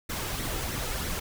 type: noise with flanger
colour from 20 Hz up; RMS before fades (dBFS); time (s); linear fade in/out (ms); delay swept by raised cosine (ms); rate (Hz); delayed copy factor
pink; -32; 0.09-1.2; 10; 0.5 to 2.4; 3.1; +0.5
effects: none